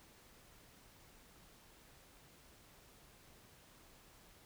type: silence
effects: pink hiss -63 dBFS RMS until 4.45 s